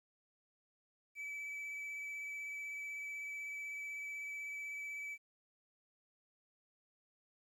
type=tone with vibrato; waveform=triangle; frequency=2300 Hz; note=D7; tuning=37 cents flat; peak=-40 dBFS; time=1.15-5.18 s; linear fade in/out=50 ms; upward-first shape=triangle; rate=16 Hz; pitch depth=17 cents each way; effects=12-bit

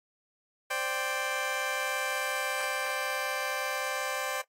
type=chord; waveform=15% pulse; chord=C suspended second; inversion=none; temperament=just; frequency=523.3 / 588.7 / 784.9 Hz; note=C5 / D5 / G5; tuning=0 / +4 / +2 cents; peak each=-29 dBFS; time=0.7-4.42 s; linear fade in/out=10 ms; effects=noise-tail reverb RT60 0.1 s tail -17 dB re dry + AAC 48 kbps

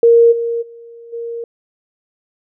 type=tone with level steps; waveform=sine; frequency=466.2 Hz; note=A#4; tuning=in tune; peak=-5 / -16 / -34 / -22 dBFS; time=0.03-1.44 s; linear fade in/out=2 ms; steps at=0.31 / 0.61 / 1.12 s; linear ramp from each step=20 ms; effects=none

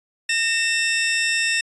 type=tone pair together; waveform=sawtooth; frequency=1836 / 2662 Hz; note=A#6 / E7; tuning=-27 / +16 cents; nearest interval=tritone; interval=643 cents; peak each=-18 dBFS; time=0.29-1.61 s; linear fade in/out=5 ms; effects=resampled to 22050 Hz

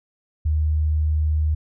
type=tone; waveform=sine; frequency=76.9 Hz; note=D#2; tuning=20 cents flat; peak=-17 dBFS; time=0.45-1.55 s; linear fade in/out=10 ms; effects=none

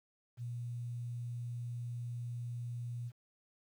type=tone with quantisation; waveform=sine; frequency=120 Hz; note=B2; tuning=49 cents flat; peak=-38 dBFS; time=0.37-3.12 s; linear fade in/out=50 ms; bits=11; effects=none

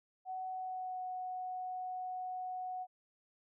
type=tone with pitch glide; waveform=sine; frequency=748 to 737.7 Hz; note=F#5 to F#5; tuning=+19 to -5 cents; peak=-38 dBFS; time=0.25-2.87 s; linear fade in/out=50 ms; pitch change=-24 cents; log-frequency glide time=0.5-1.03 s; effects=none

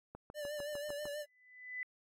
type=click train; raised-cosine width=1 ms; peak=-33 dBFS; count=7; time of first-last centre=0.15-1.055 s; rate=6.63 Hz
type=tone with vibrato; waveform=square; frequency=587.3 Hz; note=D5; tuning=in tune; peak=-40 dBFS; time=0.34-1.26 s; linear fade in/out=50 ms; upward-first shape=sine; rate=6.2 Hz; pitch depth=46 cents each way
type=tone with exponential growth; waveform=sine; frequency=2000 Hz; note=B6; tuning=21 cents sharp; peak=-36 dBFS; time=1.23-1.83 s; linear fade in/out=1 ms; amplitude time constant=130 ms
effects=AAC 48 kbps

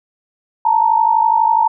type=tone pair together; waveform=sine; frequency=880.2 / 932.3 Hz; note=A5 / A#5; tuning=0 / 0 cents; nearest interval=minor second; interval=100 cents; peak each=-13 dBFS; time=0.65-1.68 s; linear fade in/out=5 ms; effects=none

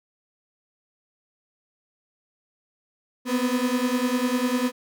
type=beating tone pair; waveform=35% pulse; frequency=244.8 / 254.8 Hz; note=B3 / C4; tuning=-15 / -46 cents; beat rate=10 Hz; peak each=-23 dBFS; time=3.25-4.72 s; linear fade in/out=50 ms; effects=none

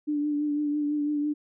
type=tone with vibrato; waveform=sine; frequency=295 Hz; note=D4; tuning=8 cents sharp; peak=-24 dBFS; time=0.07-1.34 s; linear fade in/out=20 ms; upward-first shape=triangle; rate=6 Hz; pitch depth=32 cents each way; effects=none

